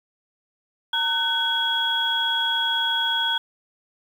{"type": "tone cluster", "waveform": "sine", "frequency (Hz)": [914, 1505, 3323], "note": ["A#5", "F#6", "G#7"], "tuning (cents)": [-34, 29, 0], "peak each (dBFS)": [-28, -26, -22], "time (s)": [0.93, 3.38], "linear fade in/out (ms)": 5, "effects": ["8-bit"]}